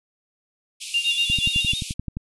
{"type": "band-pass noise", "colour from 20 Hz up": "pink", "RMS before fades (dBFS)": -35, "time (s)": [0.8, 1.94], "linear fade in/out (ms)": 20, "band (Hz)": [2400, 11000], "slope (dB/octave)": 96}
{"type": "tone with tremolo", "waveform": "sine", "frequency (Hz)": 2794, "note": "F7", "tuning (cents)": 0, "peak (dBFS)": -17, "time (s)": [0.94, 1.72], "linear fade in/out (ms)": 2, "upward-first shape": "sine", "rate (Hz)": 8.2, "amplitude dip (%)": 80}
{"type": "tone with vibrato", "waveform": "triangle", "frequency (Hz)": 3582, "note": "A7", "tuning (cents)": 30, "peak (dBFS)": -25, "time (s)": [1.04, 1.81], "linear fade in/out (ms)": 10, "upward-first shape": "square", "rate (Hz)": 7.1, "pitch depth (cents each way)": 61}
{"type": "click train", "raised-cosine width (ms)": 5, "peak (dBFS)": -16, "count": 11, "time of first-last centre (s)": [1.3, 2.17], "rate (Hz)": 11.5}
{"effects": []}